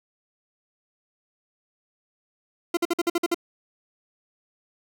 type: tone bursts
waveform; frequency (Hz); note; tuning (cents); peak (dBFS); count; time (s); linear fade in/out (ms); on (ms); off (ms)
40% pulse; 342.7; F4; -33; -19; 8; 2.74-3.345; 5; 31; 51
effects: none